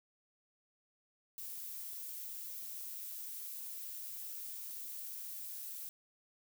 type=noise; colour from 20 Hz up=violet; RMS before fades=-45 dBFS; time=1.38-5.89 s; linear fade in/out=0 ms; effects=none